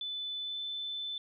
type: tone with pitch glide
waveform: sine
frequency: 3500 to 3520 Hz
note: A7 to A7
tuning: -10 to 0 cents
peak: -35 dBFS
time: 0.01-1.18 s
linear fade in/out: 2 ms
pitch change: +10 cents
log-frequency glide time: 0.41-0.59 s
effects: none